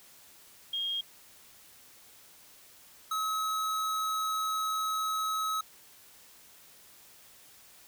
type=tone pair in turn; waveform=sine / square; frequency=3243 / 1282.9 Hz; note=G#7 / E6; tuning=-42 / -47 cents; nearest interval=octave + major third; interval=1605 cents; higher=first; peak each=-30 / -30 dBFS; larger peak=neither; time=0.73-1.01 / 3.11-5.61 s; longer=second; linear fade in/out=5 ms; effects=white hiss -56 dBFS RMS until 7.87 s